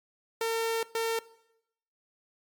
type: tone bursts at uneven times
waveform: sawtooth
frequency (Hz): 454.2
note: A#4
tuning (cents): -45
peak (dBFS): -23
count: 2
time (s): 0.41-0.83 / 0.95-1.19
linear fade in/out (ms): 2
effects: noise-tail reverb RT60 0.8 s tail -19 dB re dry + MP3 96 kbps